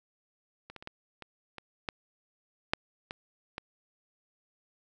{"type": "clicks", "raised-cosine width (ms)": 0.3, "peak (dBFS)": [-29, -28, -30, -23, -27, -26, -16, -9, -21, -20], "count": 10, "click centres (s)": [0.7, 0.763, 0.825, 0.874, 1.223, 1.583, 1.888, 2.735, 3.109, 3.581], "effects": []}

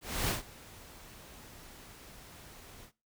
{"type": "noise with ADSR envelope", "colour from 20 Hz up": "pink", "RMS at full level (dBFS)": -30, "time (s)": [0.01, 2.92], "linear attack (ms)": 270, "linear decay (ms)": 140, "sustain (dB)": -22, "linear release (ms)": 85, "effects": ["noise-tail reverb RT60 0.3 s tail -20 dB re dry"]}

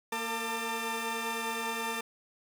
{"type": "tone cluster", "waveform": "20% pulse", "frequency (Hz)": [230.6, 451.6, 898, 1188], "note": ["A#3", "A4", "A5", "D6"], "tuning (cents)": [-19, 45, 35, 20], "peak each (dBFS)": [-35, -35, -31, -33], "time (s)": [0.12, 2.01], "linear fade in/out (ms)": 5, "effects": []}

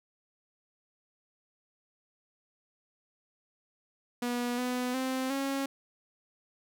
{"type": "tone with pitch steps", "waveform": "sawtooth", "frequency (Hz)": [242.9, 249.3, 260.5, 273.6], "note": ["B3", "B3", "C4", "C#4"], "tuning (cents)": [-29, 16, -7, -23], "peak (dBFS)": -26, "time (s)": [4.22, 5.66], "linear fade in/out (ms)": 5, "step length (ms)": 360, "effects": []}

